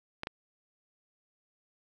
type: clicks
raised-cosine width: 0.3 ms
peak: -19 dBFS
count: 2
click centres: 0.234 / 0.271 s
effects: none

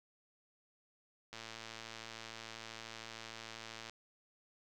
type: click train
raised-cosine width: 0.2 ms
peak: -29 dBFS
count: 291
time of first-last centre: 1.33-3.896 s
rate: 113 Hz
effects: none

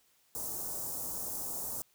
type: band-stop noise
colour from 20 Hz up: white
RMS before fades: -38 dBFS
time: 0.35-1.82 s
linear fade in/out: 0 ms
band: 1000 to 6500 Hz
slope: 24 dB/octave
effects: white hiss -69 dBFS RMS until 1.94 s

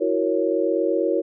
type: chord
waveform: sine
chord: F# dominant seventh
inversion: third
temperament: equal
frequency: 329.6 / 370 / 466.2 / 554.4 Hz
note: E4 / F#4 / A#4 / C#5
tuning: 0 / 0 / 0 / 0 cents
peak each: -24 dBFS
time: 0-1.22 s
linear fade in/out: 20 ms
effects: none

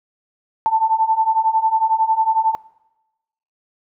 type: beating tone pair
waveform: sine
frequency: 880 / 891 Hz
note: A5 / A5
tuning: 0 / +22 cents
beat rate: 11 Hz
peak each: -18 / -16 dBFS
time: 0.66-2.55 s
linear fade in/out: 0 ms
effects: noise-tail reverb RT60 1.0 s tail -22 dB re dry

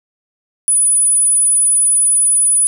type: tone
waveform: sine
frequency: 9890 Hz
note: D#9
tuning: 12 cents flat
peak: -9 dBFS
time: 0.68-2.67 s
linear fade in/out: 0 ms
effects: none

